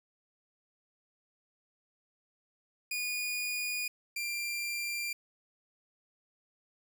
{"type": "tone pair in turn", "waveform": "sawtooth", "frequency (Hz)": [2451, 2376], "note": ["D#7", "D7"], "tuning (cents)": [-27, 20], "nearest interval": "minor second", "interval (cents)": 53, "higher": "first", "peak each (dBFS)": [-29, -30], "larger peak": "first", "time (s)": [[2.91, 3.88], [4.16, 5.13]], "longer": "neither", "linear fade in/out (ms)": 5, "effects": []}